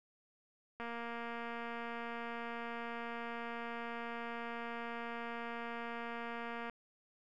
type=click train; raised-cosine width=0.5 ms; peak=-29 dBFS; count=1381; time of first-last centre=0.8-6.697 s; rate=234 Hz; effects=none